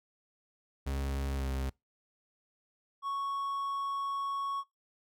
40% pulse tone with pitch glide, 68.4 to 66.57 Hz, C#2 to C2, -23 to +31 cents, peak -31 dBFS, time 0.86-1.7 s, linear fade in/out 10 ms, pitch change -46 cents, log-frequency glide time 1.36-1.44 s
triangle tone, 1108.7 Hz, C#6, in tune, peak -30 dBFS, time 3.02-4.64 s, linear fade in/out 50 ms
effects noise-tail reverb RT60 0.2 s tail -25 dB re dry

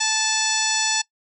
harmonic tone with a mistuned harmonic, 876 Hz, A5, 8 cents flat, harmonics 1 / 2 / 3 / 4 / 5 / 6 / 7 / 8 / 9, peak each -28 / -28 / -28 / -28 / -28 / -28 / -28 / -28 / -28 dBFS, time 0-1.02 s, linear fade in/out 10 ms, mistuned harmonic 7, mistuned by -79 cents, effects noise-tail reverb RT60 0.1 s tail -21 dB re dry

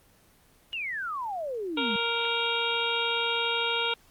sine exponential sweep, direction down, 2912 to 196 Hz, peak -30 dBFS, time 0.73-1.96 s, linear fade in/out 0 ms
harmonic tone, 466.2 Hz, A#4, in tune, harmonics 1 / 2 / 3 / 5 / 6 / 7 / 8, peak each -33 / -33 / -33 / -33 / -33 / -33 / -33 dBFS, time 1.77-3.94 s, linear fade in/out 5 ms
effects pink hiss -60 dBFS RMS until 4.1 s + Opus 24 kbps

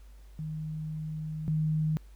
sine tone pair in turn, 155.56 / 155.56 Hz, D#3 / D#3, 0 / 0 cents, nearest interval unison, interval 0 cents, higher neither, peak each -33 / -25 dBFS, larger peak second, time 0.39-1.48 / 1.48-1.97 s, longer first, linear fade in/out 0 ms, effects added 50 Hz sine -48 dBFS peak until 2.15 s + pink hiss -65 dBFS RMS until 2.15 s

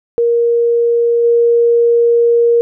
sine tone with level steps, 470 Hz, A#4, 14 cents sharp, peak -9 / -7 dBFS, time 0.18-2.61 s, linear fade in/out 0 ms, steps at 1.23 s, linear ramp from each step 20 ms, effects none

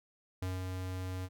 square tone with ADSR envelope, 92.5 Hz, F#2, in tune, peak -34 dBFS, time 0.42-1.29 s, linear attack 5 ms, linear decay 180 ms, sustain -3 dB, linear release 49 ms, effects none

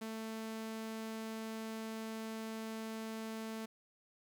sawtooth tone, 221.8 Hz, A3, 14 cents sharp, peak -37 dBFS, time 0.01-3.66 s, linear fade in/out 10 ms, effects 11-bit

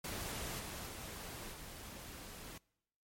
pink noise with level steps, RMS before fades -42 / -45 / -47 / -50 dBFS, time 0.04-2.58 s, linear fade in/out 5 ms, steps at 0.59 / 0.86 / 1.52 s, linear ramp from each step 10 ms, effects noise-tail reverb RT60 0.9 s tail -26 dB re dry + MP3 64 kbps

